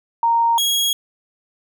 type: tone pair in turn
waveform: sine / sawtooth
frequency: 928 / 3307 Hz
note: A#5 / G#7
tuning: -8 / -8 cents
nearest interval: octave + minor seventh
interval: 2200 cents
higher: second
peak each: -13 dBFS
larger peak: neither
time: 0.23-0.58 / 0.58-0.93 s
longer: neither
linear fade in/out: 2 ms
effects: none